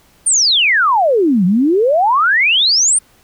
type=exponential two-way sweep; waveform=sine; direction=down then up; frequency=9397 to 172.3 to 9397 Hz; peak=-9 dBFS; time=0.26-2.99 s; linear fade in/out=10 ms; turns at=1.45 s; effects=pink hiss -51 dBFS RMS until 3.23 s